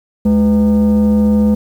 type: tone with frequency modulation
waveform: sine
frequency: 211.8 Hz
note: G#3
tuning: 34 cents sharp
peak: -6 dBFS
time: 0.25-1.55 s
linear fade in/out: 10 ms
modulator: 287 Hz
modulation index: 0.51
effects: tanh soft clip ceiling -7 dBFS + 7-bit